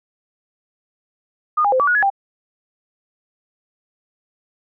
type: tone with pitch steps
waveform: sine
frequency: 1223 / 814 / 517 / 1151 / 1454 / 1689 / 790 Hz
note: D#6 / G#5 / C5 / D6 / F#6 / G#6 / G5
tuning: -30 / -35 / -21 / -35 / -31 / +29 / +13 cents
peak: -13 dBFS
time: 1.57-2.102 s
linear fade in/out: 10 ms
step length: 76 ms
effects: none